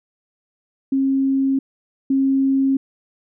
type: tone pair in turn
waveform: sine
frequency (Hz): 270 / 270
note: C#4 / C#4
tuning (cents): -45 / -45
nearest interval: unison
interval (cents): 0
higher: neither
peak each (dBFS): -15 / -14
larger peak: second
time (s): 0.92-1.59 / 2.1-2.77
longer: neither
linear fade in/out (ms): 5
effects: none